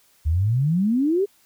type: exponential sweep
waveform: sine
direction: up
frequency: 72.7 to 416.7 Hz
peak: -17 dBFS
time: 0.25-1.26 s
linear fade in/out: 20 ms
effects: white hiss -59 dBFS RMS until 1.45 s